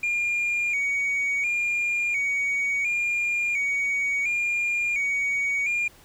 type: tone with vibrato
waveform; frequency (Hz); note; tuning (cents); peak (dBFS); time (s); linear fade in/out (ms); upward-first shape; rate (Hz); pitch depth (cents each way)
sine; 2326; D7; -17; -20; 0.03-5.88; 5; square; 0.71; 61
effects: tanh soft clip ceiling -21 dBFS + pink hiss -53 dBFS RMS until 6.04 s